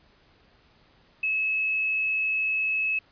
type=tone; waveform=sine; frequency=2586 Hz; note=E7; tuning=34 cents flat; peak=-23 dBFS; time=1.23-2.99 s; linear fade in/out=5 ms; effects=pink hiss -60 dBFS RMS until 3.11 s + resampled to 11025 Hz